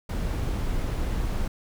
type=noise; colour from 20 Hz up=brown; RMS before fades=-27 dBFS; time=0.09-1.48 s; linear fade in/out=5 ms; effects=none